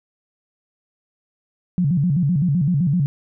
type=tone with vibrato; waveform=sine; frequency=158.7 Hz; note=D#3; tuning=35 cents sharp; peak=-15 dBFS; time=1.78-3.06 s; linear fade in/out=0 ms; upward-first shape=square; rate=7.8 Hz; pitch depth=210 cents each way; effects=none